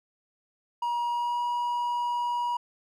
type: tone with pitch glide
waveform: triangle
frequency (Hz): 954 to 962.9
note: A#5 to B5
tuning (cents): +40 to -44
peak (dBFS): -24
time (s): 0.82-2.57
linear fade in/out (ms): 5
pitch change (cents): +16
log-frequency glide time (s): 1.1-1.41
effects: none